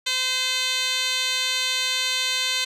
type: tone with band-pass filter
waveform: 10% pulse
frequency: 514 Hz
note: C5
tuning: 31 cents flat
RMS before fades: -24 dBFS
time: 0.06-2.65 s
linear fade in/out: 10 ms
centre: 4500 Hz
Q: 3
effects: none